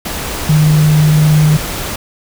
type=tone in noise; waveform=sine; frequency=152.9 Hz; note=D#3; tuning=30 cents flat; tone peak=-6 dBFS; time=0.49-1.57 s; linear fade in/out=5 ms; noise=pink; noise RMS=-21 dBFS; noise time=0.05-1.96 s; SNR=+12 dB; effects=none